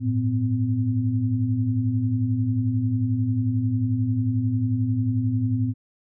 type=tone cluster; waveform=sine; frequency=101.4 / 112.6 / 255.4 Hz; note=G#2 / A2 / C4; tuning=-41 / +40 / -42 cents; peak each=-29 / -22 / -25 dBFS; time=0-5.74 s; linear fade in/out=50 ms; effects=none